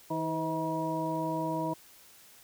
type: harmonic tone with a mistuned harmonic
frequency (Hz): 160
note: D#3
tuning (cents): +49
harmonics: 1 / 2 / 3 / 4 / 6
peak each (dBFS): -37 / -34 / -41 / -36 / -34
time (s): 0.1-1.74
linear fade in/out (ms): 10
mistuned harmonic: 3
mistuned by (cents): +82
effects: white hiss -56 dBFS RMS until 2.43 s